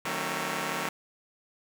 5% pulse chord, D# diminished seventh, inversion none, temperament just, 155.56 / 186.68 / 224 / 268.8 Hz, D#3 / F#3 / A3 / C4, 0 / +16 / +31 / +47 cents, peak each -25 dBFS, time 0.05-0.89 s, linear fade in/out 2 ms, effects none

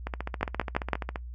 two click trains, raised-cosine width 0.5 ms, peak -17 / -9 dBFS, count 17 / 4, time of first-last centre 0.07-1.158 / 0.43-0.933 s, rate 14.7 / 5.97 Hz, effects noise-tail reverb RT60 0.1 s tail -22 dB re dry + added 60 Hz sine -37 dBFS peak until 1.34 s

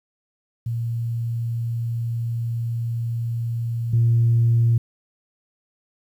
sine tone pair in turn, 116.54 / 116.54 Hz, A#2 / A#2, 0 / 0 cents, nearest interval unison, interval 0 cents, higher neither, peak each -22 / -13 dBFS, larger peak second, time 0.66-3.93 / 3.93-4.78 s, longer first, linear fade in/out 5 ms, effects tanh soft clip ceiling -10 dBFS + 9-bit

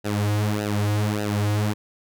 sawtooth tone with flanger, 104.3 Hz, G#2, 8 cents sharp, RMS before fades -23 dBFS, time 0.04-1.74 s, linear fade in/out 20 ms, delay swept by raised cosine 0.89 to 4.59 ms, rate 1.7 Hz, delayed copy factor -1, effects none

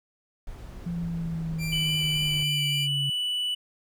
brown noise, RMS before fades -40 dBFS, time 0.47-2.43 s, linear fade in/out 2 ms
sine exponential sweep, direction down, 172.3 to 139.1 Hz, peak -28 dBFS, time 0.86-3.1 s, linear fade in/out 5 ms
sawtooth tone with vibrato, 2349 Hz, D7, in tune, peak -29 dBFS, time 1.58-2.88 s, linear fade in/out 50 ms, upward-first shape square, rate 3.5 Hz, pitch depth 11 cents each way
triangle tone with pitch glide, 2987 to 2965 Hz, F#7 to F#7, +16 to +3 cents, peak -24 dBFS, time 1.72-3.55 s, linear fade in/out 10 ms, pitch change -13 cents, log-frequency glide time 2.5-2.67 s
effects none

